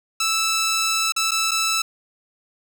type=tone with dropouts; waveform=10% pulse; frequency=1317 Hz; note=E6; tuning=2 cents flat; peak=-11 dBFS; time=0.2-1.82 s; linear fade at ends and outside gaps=5 ms; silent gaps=1.122-1.163 / 1.31-1.316 / 1.511-1.515 s; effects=none